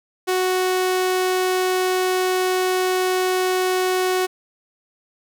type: tone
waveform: sawtooth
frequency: 369.7 Hz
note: F#4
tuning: 1 cent flat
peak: -14 dBFS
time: 0.27-4.27 s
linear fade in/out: 20 ms
effects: none